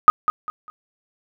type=tone with echo; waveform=sine; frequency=1244.5 Hz; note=D#6; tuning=in tune; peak=-3 dBFS; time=0.08-0.1 s; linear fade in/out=0 ms; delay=200 ms; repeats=3; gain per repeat=-11 dB; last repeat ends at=0.7 s; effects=none